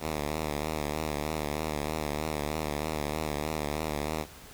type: tone with vibrato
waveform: 5% pulse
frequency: 75.9 Hz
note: D#2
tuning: 42 cents flat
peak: -19 dBFS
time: 0-4.26 s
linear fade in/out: 50 ms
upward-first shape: triangle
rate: 3.2 Hz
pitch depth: 81 cents each way
effects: pink hiss -49 dBFS RMS until 4.53 s